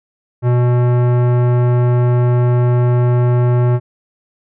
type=tone with tanh clipping; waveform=sine; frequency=122.5 Hz; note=B2; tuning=14 cents flat; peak=-12 dBFS; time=0.42-3.8 s; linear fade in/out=50 ms; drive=18 dB; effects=none